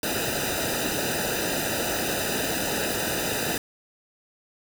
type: noise with comb filter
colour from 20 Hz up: pink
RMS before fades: -27 dBFS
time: 0.03-3.58 s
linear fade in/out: 2 ms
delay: 0.91 ms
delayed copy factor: -1
effects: none